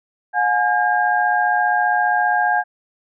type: tone cluster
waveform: sine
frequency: 722 / 837 / 1614 Hz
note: F#5 / G#5 / G#6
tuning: -43 / +13 / -50 cents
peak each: -19 dBFS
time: 0.33-2.64 s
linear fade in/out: 50 ms
effects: none